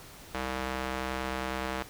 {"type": "tone with band-pass filter", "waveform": "square", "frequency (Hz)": 64.8, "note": "C2", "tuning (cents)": -16, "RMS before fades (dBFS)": -34, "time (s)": [0.34, 1.83], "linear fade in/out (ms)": 5, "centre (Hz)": 1400, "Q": 0.57, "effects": ["pink hiss -49 dBFS RMS until 1.89 s"]}